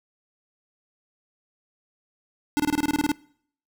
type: tone bursts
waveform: square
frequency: 293.7 Hz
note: D4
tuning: in tune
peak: -20 dBFS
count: 11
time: 2.57-3.117 s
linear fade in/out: 0 ms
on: 27 ms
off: 25 ms
effects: noise-tail reverb RT60 0.6 s tail -23 dB re dry